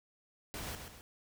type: noise with echo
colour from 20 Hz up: pink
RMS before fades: -42 dBFS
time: 0.54-0.75 s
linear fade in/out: 0 ms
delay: 130 ms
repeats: 2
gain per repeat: -6 dB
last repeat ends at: 1.01 s
effects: none